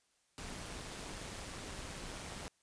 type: noise with amplitude modulation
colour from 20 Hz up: pink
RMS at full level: -43 dBFS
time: 0.38-2.48 s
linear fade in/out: 0 ms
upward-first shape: sine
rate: 204 Hz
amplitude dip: 55%
effects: white hiss -75 dBFS RMS until 2.62 s + resampled to 22050 Hz